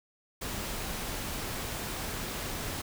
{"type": "noise", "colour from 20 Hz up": "pink", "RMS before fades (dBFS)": -36, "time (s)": [0.41, 2.82], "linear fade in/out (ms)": 10, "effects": []}